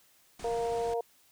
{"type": "low-pass noise", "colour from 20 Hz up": "pink", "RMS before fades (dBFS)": -46, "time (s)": [0.39, 0.94], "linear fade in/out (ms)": 5, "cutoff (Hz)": 10000, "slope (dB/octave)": 96}
{"type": "harmonic tone", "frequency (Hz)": 233.1, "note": "A#3", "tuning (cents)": 0, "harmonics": [2, 3, 4], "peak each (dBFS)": [-30, -34, -41], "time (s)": [0.44, 1.01], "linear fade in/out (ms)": 5}
{"effects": ["white hiss -64 dBFS RMS until 1.31 s"]}